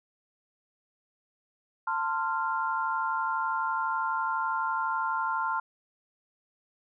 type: tone cluster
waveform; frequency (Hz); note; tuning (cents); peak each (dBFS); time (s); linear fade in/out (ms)
sine; 893 / 1045 / 1387; A5 / C6 / F6; +25 / -2 / -12; -31; 1.87-5.6; 5
effects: none